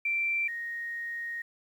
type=tone pair in turn; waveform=sine; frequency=2349 / 1867.2 Hz; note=D7 / A#6; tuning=0 / +2 cents; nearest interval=major third; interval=398 cents; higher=first; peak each=-26 / -33 dBFS; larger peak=first; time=0.05-0.48 / 0.48-1.42 s; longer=second; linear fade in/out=5 ms; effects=10-bit